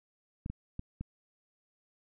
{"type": "clicks", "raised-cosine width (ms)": 5, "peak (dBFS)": -25, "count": 4, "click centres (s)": [0.461, 0.5, 0.794, 1.01], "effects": []}